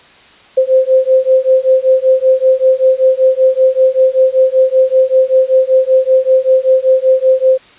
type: beating tone pair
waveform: sine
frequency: 519 / 524.2 Hz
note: C5 / C5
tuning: -14 / +3 cents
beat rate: 5.2 Hz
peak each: -10 dBFS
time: 0.57-7.58 s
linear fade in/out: 10 ms
effects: white hiss -42 dBFS RMS until 7.78 s + resampled to 8000 Hz